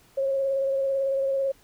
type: tone with vibrato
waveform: sine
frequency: 543 Hz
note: C#5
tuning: 36 cents flat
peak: -22 dBFS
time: 0.17-1.52 s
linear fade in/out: 10 ms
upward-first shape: square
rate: 18 Hz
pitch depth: 18 cents each way
effects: pink hiss -58 dBFS RMS until 1.63 s